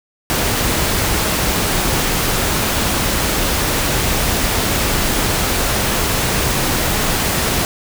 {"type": "noise", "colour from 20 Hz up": "pink", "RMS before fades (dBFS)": -17, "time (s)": [0.3, 7.65], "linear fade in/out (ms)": 0, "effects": []}